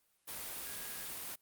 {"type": "tone in noise", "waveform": "sine", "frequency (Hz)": 1648, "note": "G#6", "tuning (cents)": -14, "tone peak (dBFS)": -54, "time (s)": [0.65, 1.06], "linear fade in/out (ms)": 20, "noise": "white", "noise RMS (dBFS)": -43, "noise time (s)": [0.27, 1.36], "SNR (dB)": -14, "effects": ["white hiss -75 dBFS RMS until 1.41 s", "Opus 32 kbps"]}